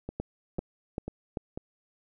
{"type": "two click trains", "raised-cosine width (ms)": 2, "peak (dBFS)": [-22, -18], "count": [4, 4], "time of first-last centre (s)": [[0.09, 1.575], [0.2, 1.372]], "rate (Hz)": [2.02, 2.56], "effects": []}